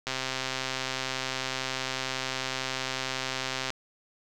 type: click train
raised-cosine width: 0.2 ms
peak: -13 dBFS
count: 477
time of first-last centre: 0.07-3.704 s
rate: 131 Hz
effects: none